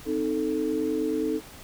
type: chord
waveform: sine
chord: A diminished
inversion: first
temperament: equal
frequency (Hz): 261.6 / 311.1 / 440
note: C4 / Eb4 / A4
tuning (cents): 0 / 0 / 0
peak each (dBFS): -31 / -27 / -28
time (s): 0.05-1.41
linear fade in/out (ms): 50
effects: pink hiss -46 dBFS RMS until 1.63 s